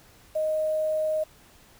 sine tone with quantisation, 622.3 Hz, D#5, in tune, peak -23 dBFS, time 0.35-1.24 s, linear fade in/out 10 ms, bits 8, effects pink hiss -55 dBFS RMS until 1.79 s

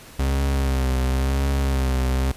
40% pulse tone with vibrato, 66.6 Hz, C2, 31 cents sharp, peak -18 dBFS, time 0.19-2.32 s, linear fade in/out 5 ms, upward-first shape sine, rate 0.95 Hz, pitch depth 51 cents each way, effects pink hiss -44 dBFS RMS until 2.36 s + resampled to 32000 Hz

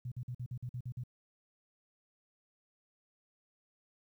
sine tone bursts, 123.47 Hz, B2, in tune, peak -37 dBFS, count 9, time 0.05-1.037 s, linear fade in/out 5 ms, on 67 ms, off 48 ms, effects 12-bit

